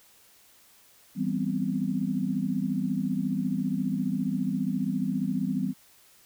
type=chord; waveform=sine; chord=C major seventh; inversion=first; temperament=equal; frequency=164.81 / 196 / 246.9 / 261.6 Hz; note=E3 / G3 / B3 / C4; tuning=0 / 0 / 0 / 0 cents; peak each=-33 / -29 / -31 / -32 dBFS; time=1.15-5.74 s; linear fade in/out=50 ms; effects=white hiss -58 dBFS RMS until 6.25 s